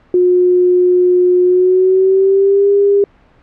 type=tone with pitch glide; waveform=sine; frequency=360.2 to 402 Hz; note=F#4 to G4; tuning=-46 to +44 cents; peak=-7 dBFS; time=0.14-3.04 s; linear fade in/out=2 ms; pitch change=+190 cents; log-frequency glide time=1.44-2.69 s; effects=pink hiss -49 dBFS RMS until 3.42 s + low-pass 2000 Hz 12 dB/octave